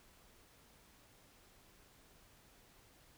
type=silence; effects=pink hiss -65 dBFS RMS until 3.17 s